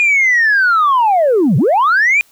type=linear two-way sweep; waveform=sine; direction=down then up; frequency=2454 to 116.5 to 2454 Hz; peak=-7 dBFS; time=0-2.21 s; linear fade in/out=0 ms; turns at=1.57 s; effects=tanh soft clip ceiling -6 dBFS + white hiss -51 dBFS RMS until 2.31 s